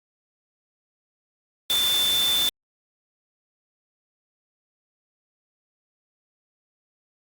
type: tone in noise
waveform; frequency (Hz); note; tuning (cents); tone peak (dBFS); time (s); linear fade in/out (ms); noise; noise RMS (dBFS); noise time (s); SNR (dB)
sine; 3536; A7; +8; -20; 1.7-2.49; 0; white; -28; 1.7-2.49; +5
effects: Opus 48 kbps